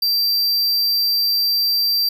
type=tone; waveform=square; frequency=4699 Hz; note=D8; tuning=in tune; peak=-16 dBFS; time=0.02-2.09 s; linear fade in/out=5 ms; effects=none